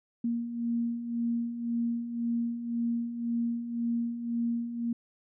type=beating tone pair; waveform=sine; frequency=233.1 / 235 Hz; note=A#3 / A#3; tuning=0 / +14 cents; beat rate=1.9 Hz; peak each=-36 / -29 dBFS; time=0.24-4.93 s; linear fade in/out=5 ms; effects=none